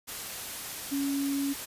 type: tone in noise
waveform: sine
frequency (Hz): 278.9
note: C#4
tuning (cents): +11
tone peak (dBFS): -27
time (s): 0.91-1.54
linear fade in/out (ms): 20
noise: white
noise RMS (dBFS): -38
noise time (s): 0.07-1.66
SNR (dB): +8
effects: resampled to 32000 Hz